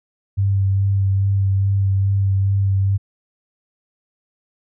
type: tone with vibrato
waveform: sine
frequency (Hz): 97.9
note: G2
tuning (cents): -2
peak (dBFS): -14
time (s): 0.37-2.98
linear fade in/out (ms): 20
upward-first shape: sine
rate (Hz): 2.4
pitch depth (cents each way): 17
effects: none